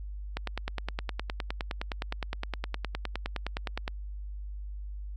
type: click train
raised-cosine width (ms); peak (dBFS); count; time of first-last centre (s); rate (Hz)
0.3; -16; 35; 0.37-3.879; 9.69
effects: added 50 Hz sine -36 dBFS peak until 5.16 s + AAC 48 kbps